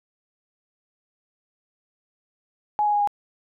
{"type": "tone with pitch steps", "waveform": "sine", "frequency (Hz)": [839, 832.2, 825.5, 818.9], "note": ["G#5", "G#5", "G#5", "G#5"], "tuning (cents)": [17, 3, -11, -25], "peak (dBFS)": -18, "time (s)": [2.79, 3.074], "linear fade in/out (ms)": 0, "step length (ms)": 71, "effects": []}